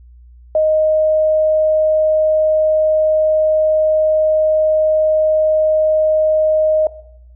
sine tone, 622.3 Hz, D#5, in tune, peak -10 dBFS, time 0.55-6.87 s, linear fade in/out 2 ms, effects noise-tail reverb RT60 0.8 s tail -18 dB re dry + added 60 Hz sine -39 dBFS peak until 7.35 s

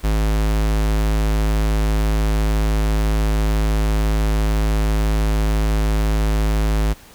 square tone, 53 Hz, G#1, 36 cents sharp, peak -16 dBFS, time 0.03-6.94 s, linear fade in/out 20 ms, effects pink hiss -45 dBFS RMS until 7.14 s

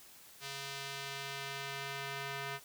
square tone with band-pass filter sweep, 138.59 Hz, C#3, in tune, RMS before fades -42 dBFS, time 0.4-2.6 s, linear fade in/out 50 ms, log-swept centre 4200 to 2000 Hz, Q 0.83, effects white hiss -57 dBFS RMS until 2.64 s

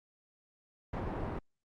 pink low-pass noise, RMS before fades -37 dBFS, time 0.93-1.39 s, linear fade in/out 5 ms, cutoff 1100 Hz, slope 12 dB/octave, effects Opus 48 kbps

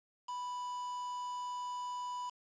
triangle tone with quantisation, 987.8 Hz, B5, in tune, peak -36 dBFS, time 0.28-2.3 s, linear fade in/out 10 ms, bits 8, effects resampled to 16000 Hz

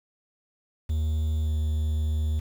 triangle tone with pitch glide, 77.78 to 77.15 Hz, D#2 to D#2, 0 to -14 cents, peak -21 dBFS, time 0.89-2.4 s, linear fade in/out 10 ms, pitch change -14 cents, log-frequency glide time 1.44-1.49 s, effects 8-bit

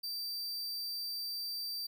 45% pulse tone, 4667 Hz, D8, 12 cents flat, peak -36 dBFS, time 0.03-1.87 s, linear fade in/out 10 ms, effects none

